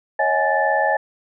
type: tone cluster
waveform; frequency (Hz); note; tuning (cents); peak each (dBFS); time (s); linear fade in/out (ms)
sine; 552 / 634 / 761 / 837 / 1758; C#5 / D#5 / F#5 / G#5 / A6; -7 / +32 / +48 / +13 / -2; -23 / -22 / -27 / -20 / -22; 0.19-0.97; 5
effects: none